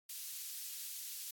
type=high-pass noise; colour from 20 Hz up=white; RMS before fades=-45 dBFS; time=0.09-1.31 s; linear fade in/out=5 ms; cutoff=3600 Hz; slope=12 dB/octave; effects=AAC 64 kbps